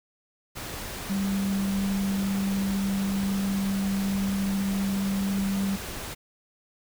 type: tone in noise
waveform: sine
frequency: 196 Hz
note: G3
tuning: in tune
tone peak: -24 dBFS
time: 1.09-5.77 s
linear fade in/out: 20 ms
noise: pink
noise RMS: -36 dBFS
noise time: 0.55-6.15 s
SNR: +9 dB
effects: none